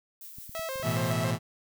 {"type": "noise with tremolo", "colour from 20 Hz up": "violet", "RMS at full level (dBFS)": -44, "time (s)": [0.21, 1.13], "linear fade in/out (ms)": 2, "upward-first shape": "sine", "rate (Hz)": 6, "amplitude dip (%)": 30}
{"type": "clicks", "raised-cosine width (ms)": 5, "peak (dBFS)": -35, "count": 5, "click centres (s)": [0.385, 0.494, 0.594, 0.758, 0.799]}
{"type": "tone with vibrato", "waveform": "sawtooth", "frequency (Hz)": 587.3, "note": "D5", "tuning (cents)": 0, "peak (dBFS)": -29, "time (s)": [0.55, 1.31], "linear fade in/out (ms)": 0, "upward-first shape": "square", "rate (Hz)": 3.6, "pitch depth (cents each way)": 180}
{"type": "chord", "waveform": "sawtooth", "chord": "A suspended second", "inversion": "none", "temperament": "just", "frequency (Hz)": [110, 123.75, 165], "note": ["A2", "B2", "E3"], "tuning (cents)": [0, 4, 2], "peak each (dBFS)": -27, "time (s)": [0.82, 1.39], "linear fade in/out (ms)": 50}
{"effects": []}